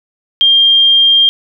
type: tone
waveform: sine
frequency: 3201 Hz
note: G7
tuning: 36 cents sharp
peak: -5 dBFS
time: 0.41-1.29 s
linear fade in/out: 0 ms
effects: none